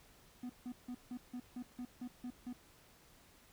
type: tone bursts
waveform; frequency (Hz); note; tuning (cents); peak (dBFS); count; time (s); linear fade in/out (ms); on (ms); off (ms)
triangle; 247; B3; 0; -39; 10; 0.43-2.53; 5; 66; 160
effects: pink hiss -64 dBFS RMS until 3.52 s